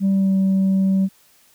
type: tone with pitch glide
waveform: sine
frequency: 194.6 to 191.92 Hz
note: G3 to G3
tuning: -12 to -36 cents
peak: -12 dBFS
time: 0-1.09 s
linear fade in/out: 50 ms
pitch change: -24 cents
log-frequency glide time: 0.11-0.35 s
effects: tanh soft clip ceiling -13 dBFS + white hiss -55 dBFS RMS until 1.54 s